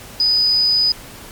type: tone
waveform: sine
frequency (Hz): 4978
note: D#8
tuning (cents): 0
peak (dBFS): -12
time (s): 0.2-0.92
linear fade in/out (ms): 2
effects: pink hiss -37 dBFS RMS until 1.31 s + MP3 96 kbps